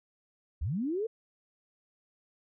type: linear sweep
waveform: sine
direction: up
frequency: 55 to 465.6 Hz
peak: -29 dBFS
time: 0.61-1.07 s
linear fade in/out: 10 ms
effects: none